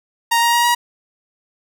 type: tone with pitch steps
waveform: sawtooth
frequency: 932.3 / 940.4 / 948.6 / 956.9 Hz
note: A#5 / A#5 / A#5 / A#5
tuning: 0 / +15 / +30 / +45 cents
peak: -9 dBFS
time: 0.31-0.75 s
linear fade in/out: 10 ms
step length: 110 ms
effects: none